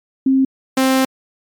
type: tone pair in turn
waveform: sine / sawtooth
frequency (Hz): 266.1 / 263.2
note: C4 / C4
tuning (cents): +29 / +10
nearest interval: unison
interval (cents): 19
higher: first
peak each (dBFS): -10 / -8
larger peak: second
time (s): 0.26-0.45 / 0.77-1.05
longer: second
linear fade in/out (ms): 5
effects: MP3 96 kbps